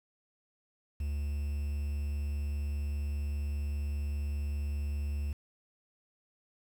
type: tone with quantisation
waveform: triangle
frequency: 72.5 Hz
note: D2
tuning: 22 cents flat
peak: -29 dBFS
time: 1-5.33 s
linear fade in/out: 5 ms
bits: 9
effects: none